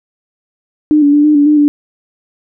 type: tone with pitch steps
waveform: sine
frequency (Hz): 302.5 / 287.4 / 293.5 / 301.7 / 288.9 / 300.3 / 292.3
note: D#4 / D4 / D4 / D4 / D4 / D4 / D4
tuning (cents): -49 / -37 / -1 / +47 / -28 / +39 / -8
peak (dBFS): -5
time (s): 0.91-1.68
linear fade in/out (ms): 0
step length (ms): 110
effects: none